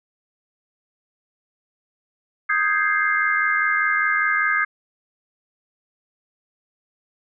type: chord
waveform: sine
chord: Ab major seventh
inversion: second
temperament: equal with one note detuned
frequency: 1244.5 / 1576.2 / 1661.2 / 2093 Hz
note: Eb6 / G6 / Ab6 / C7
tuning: 0 / +9 / 0 / 0 cents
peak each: -23 dBFS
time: 2.49-4.65 s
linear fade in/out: 10 ms
effects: none